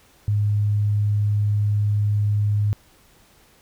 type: tone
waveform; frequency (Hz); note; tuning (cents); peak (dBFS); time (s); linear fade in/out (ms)
sine; 103.83; G#2; 0; -17; 0.28-2.73; 0
effects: pink hiss -55 dBFS RMS until 3.61 s